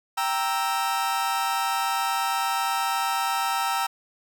40% pulse chord, E diminished, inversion first, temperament equal, 784 / 932.3 / 1318.5 Hz, G5 / Bb5 / E6, 0 / 0 / 0 cents, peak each -27 dBFS, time 0.17-3.87 s, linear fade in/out 10 ms, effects none

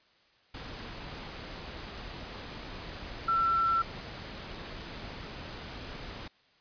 sine tone in noise, 1345 Hz, E6, 34 cents sharp, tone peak -24 dBFS, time 3.28-3.82 s, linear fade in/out 5 ms, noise pink, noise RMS -42 dBFS, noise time 0.54-6.28 s, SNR +15 dB, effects white hiss -65 dBFS RMS until 6.6 s + resampled to 11025 Hz

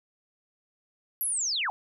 sine linear sweep, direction down, 11810 to 698.5 Hz, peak -26 dBFS, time 1.21-1.7 s, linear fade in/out 0 ms, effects none

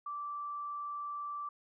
sine tone, 1167 Hz, D6, 11 cents flat, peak -37 dBFS, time 0.06-1.49 s, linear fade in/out 5 ms, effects none

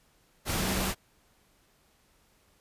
sine tone in noise, 190 Hz, F#3, 46 cents sharp, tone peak -34 dBFS, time 0.57-0.91 s, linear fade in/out 50 ms, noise pink, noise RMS -30 dBFS, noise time 0.45-0.95 s, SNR -7 dB, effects pink hiss -66 dBFS RMS until 2.6 s + resampled to 32000 Hz

